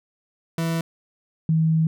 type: tone pair in turn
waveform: 40% pulse / sine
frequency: 164.81 / 160.3 Hz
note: E3 / E3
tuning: 0 / -48 cents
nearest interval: unison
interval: 48 cents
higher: first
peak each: -21 / -16 dBFS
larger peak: second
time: 0.58-0.81 / 1.49-1.87 s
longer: second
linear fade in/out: 2 ms
effects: none